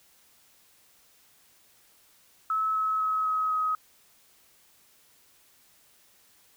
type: tone with pitch steps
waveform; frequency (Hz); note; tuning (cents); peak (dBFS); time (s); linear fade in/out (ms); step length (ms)
sine; 1297 / 1288.8 / 1280.6 / 1272.5 / 1264.5; E6 / E6 / D#6 / D#6 / D#6; -28 / -39 / +49 / +39 / +28; -24; 2.5-3.75; 2; 250
effects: white hiss -61 dBFS RMS until 6.56 s